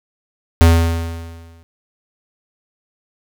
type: tone with exponential decay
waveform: square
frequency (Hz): 83.2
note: E2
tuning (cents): +17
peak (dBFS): -5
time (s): 0.61-1.63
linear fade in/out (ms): 0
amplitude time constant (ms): 220
effects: none